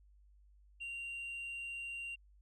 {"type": "tone", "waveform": "sine", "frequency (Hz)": 2767, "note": "F7", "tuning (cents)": -17, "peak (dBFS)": -38, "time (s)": [0.8, 2.16], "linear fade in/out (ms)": 20, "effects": ["tanh soft clip ceiling -40 dBFS", "added 50 Hz sine -61 dBFS peak until 2.41 s"]}